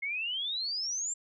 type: exponential sweep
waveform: sine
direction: up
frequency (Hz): 2132 to 7480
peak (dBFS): -31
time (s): 0.02-1.14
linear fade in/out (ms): 10
effects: none